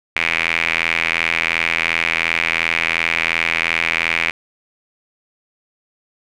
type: tone with band-pass filter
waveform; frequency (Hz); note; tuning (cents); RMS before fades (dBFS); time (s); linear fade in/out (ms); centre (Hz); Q
sawtooth; 82.8; E2; +8; -19; 0.16-4.31; 5; 2300; 5.4
effects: none